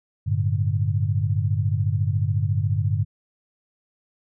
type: tone cluster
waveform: sine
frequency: 97.9 / 112.1 / 145.7 Hz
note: G2 / A2 / D3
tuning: -2 / +33 / -13 cents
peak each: -22 / -24 / -26 dBFS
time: 0.26-3.05 s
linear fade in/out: 20 ms
effects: none